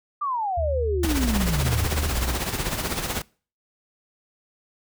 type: exponential sweep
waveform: sine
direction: down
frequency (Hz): 1210 to 94.3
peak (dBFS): -23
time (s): 0.21-1.87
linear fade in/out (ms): 10
type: tone with vibrato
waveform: sine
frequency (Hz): 68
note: C#2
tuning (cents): -33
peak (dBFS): -24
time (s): 0.57-2.39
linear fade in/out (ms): 10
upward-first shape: square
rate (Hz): 0.98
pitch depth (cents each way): 180
type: noise with tremolo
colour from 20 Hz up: pink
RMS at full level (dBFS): -25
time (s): 1.03-3.22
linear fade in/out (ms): 5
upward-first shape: sine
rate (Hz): 16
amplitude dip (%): 60
effects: noise-tail reverb RT60 0.4 s tail -24 dB re dry

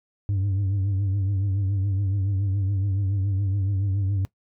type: tone with vibrato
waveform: sine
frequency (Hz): 98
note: G2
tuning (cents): 0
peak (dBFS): -18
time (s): 0.29-4.25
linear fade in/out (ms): 0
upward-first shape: triangle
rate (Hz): 7.1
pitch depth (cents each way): 80
effects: noise-tail reverb RT60 0.1 s tail -23 dB re dry + tanh soft clip ceiling -20 dBFS

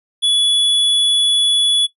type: tone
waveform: square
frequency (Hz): 3411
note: G#7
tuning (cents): +46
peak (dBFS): -13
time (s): 0.22-1.87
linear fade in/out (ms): 20
effects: noise-tail reverb RT60 0.1 s tail -17 dB re dry + resampled to 32000 Hz

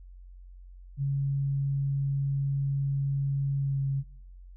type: tone with pitch glide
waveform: sine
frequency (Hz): 138.59 to 137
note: C#3 to C#3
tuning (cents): 0 to -20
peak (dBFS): -25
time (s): 0.97-4.04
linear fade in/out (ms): 50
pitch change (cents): -20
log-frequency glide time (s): 3.59-3.8
effects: noise-tail reverb RT60 0.7 s tail -22 dB re dry + added 45 Hz sine -45 dBFS peak until 4.56 s

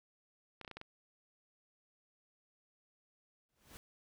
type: clicks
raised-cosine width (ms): 0.3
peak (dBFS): -31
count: 6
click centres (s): 0.613 / 0.648 / 0.678 / 0.713 / 0.77 / 0.814
type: noise with exponential growth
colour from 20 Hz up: pink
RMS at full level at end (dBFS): -50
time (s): 3.49-3.77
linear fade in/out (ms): 0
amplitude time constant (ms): 60
effects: none

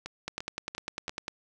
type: two click trains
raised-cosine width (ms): 0.2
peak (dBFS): -20 / -16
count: 4 / 11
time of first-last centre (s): 0.06-1.094 / 0.28-1.281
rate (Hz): 2.9 / 9.99
effects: none

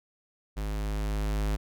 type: tone with level ramp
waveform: square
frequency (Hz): 51.91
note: G#1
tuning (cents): 0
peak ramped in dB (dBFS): -31 to -26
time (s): 0.56-1.57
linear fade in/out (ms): 20
effects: none

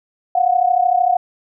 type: tone pair together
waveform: sine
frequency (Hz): 706.8 / 740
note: F5 / F#5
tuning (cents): +21 / 0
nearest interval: minor second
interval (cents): 79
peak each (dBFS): -15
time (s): 0.35-1.17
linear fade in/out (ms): 5
effects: none

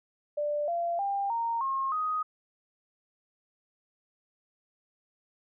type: tone with pitch steps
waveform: sine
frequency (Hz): 590 / 685.6 / 796.7 / 925.8 / 1075.8 / 1250.2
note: D5 / F5 / G5 / A#5 / C6 / D#6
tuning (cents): +8 / -32 / +28 / -12 / +48 / +8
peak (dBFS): -27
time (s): 0.37-2.23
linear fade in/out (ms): 10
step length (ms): 310
effects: none

